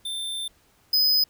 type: tone pair in turn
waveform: square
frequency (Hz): 3568 / 5023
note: A7 / D#8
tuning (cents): +23 / +16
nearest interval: tritone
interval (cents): 593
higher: second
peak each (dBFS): -29 / -18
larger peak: second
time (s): 0.05-0.48 / 0.93-1.24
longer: first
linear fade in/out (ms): 5
effects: pink hiss -61 dBFS RMS until 1.29 s